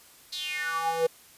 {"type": "tone with high-pass filter sweep", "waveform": "square", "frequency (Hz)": 164.81, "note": "E3", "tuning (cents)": 0, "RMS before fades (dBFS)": -29, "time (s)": [0.32, 1.07], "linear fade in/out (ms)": 10, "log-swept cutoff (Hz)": [4300, 460], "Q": 6.9, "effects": ["white hiss -54 dBFS RMS until 1.37 s", "resampled to 32000 Hz"]}